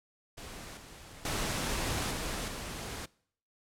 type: noise with level steps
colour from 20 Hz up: pink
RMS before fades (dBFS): -45 / -50 / -33 / -36 / -40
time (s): 0.37-3.06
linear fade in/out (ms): 10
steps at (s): 0.77 / 1.25 / 2.11 / 2.48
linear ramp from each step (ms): 2
effects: noise-tail reverb RT60 0.6 s tail -23 dB re dry + low-pass 11000 Hz 12 dB/octave